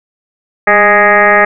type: tone with frequency modulation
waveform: sine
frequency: 1244.5 Hz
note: D#6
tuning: in tune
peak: -4 dBFS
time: 0.67-1.45 s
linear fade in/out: 5 ms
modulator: 209 Hz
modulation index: 4
effects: none